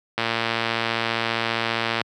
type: click train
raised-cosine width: 0.3 ms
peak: -6 dBFS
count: 212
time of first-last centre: 0.18-2.015 s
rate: 115 Hz
effects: high-pass 100 Hz 12 dB/octave